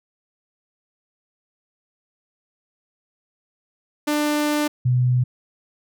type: tone pair in turn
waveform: sawtooth / sine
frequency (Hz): 297.5 / 125.08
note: D4 / B2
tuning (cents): +22 / +22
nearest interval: octave + minor third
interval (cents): 1500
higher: first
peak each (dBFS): -15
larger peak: neither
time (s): 4.07-4.68 / 4.85-5.24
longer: first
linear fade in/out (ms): 10
effects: none